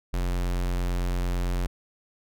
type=tone; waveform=square; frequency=44.47 Hz; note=F1; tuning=32 cents sharp; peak=-25 dBFS; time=0.13-1.67 s; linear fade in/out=10 ms; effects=none